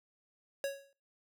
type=tone with exponential decay; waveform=square; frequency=554 Hz; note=C#5; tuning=1 cent flat; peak=-31 dBFS; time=0.64-0.93 s; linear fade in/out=1 ms; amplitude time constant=61 ms; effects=noise-tail reverb RT60 0.4 s tail -23 dB re dry